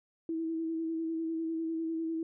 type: tone with vibrato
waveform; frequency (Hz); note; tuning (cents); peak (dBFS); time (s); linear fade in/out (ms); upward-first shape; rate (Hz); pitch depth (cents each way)
sine; 325.7; E4; -21; -31; 0.29-2.23; 2; square; 10; 18
effects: none